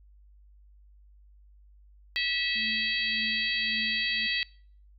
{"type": "harmonic tone", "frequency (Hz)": 650, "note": "E5", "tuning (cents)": -24, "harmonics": [3, 4, 5, 6, 7], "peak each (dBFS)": [-31, -32, -33, -34, -34], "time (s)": [2.16, 4.43], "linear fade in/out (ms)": 0}
{"type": "tone with tremolo", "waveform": "sine", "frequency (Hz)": 220, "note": "A3", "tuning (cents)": 0, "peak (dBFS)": -38, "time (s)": [2.55, 4.27], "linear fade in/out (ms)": 10, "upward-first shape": "triangle", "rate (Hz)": 1.8, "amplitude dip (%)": 100}
{"effects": ["noise-tail reverb RT60 0.5 s tail -25 dB re dry", "added 50 Hz sine -53 dBFS peak until 4.98 s"]}